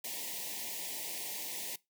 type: band-stop noise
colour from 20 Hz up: white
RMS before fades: -40 dBFS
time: 0.04-1.76 s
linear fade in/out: 5 ms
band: 1000 to 1800 Hz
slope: 96 dB/octave
effects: noise-tail reverb RT60 0.2 s tail -21 dB re dry + high-pass 200 Hz 12 dB/octave